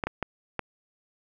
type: clicks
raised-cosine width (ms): 0.5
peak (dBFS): -13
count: 4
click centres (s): 0.038 / 0.07 / 0.227 / 0.593
effects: none